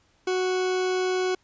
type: tone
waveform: 40% pulse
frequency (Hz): 369.6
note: F#4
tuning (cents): -2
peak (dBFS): -22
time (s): 0.27-1.35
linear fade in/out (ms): 5
effects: pink hiss -64 dBFS RMS until 1.43 s + resampled to 16000 Hz